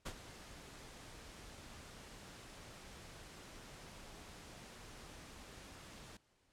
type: noise with ADSR envelope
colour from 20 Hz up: pink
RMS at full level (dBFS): -43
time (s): 0.05-6.17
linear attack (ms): 14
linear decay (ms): 64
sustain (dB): -11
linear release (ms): 4
effects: pink hiss -75 dBFS RMS until 6.52 s + low-pass 9000 Hz 12 dB/octave